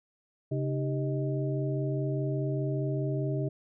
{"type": "tone cluster", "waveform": "sine", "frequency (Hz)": [136.2, 309.4, 394.3, 625], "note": ["C#3", "D#4", "G4", "D#5"], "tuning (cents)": [-30, -10, 10, 8], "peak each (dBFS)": [-29, -36, -35, -38], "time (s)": [0.51, 3.49], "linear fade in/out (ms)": 10, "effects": []}